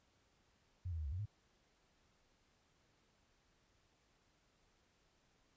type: tone with pitch steps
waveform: sine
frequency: 89.9 / 81.7 / 77.2 / 68 / 89.7 / 104.9 Hz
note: F#2 / E2 / D#2 / C#2 / F2 / G#2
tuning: -49 / -15 / -13 / -33 / +47 / +18 cents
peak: -39 dBFS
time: 0.85-1.258 s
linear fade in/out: 10 ms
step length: 68 ms
effects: pink hiss -75 dBFS RMS until 5.56 s + resampled to 16000 Hz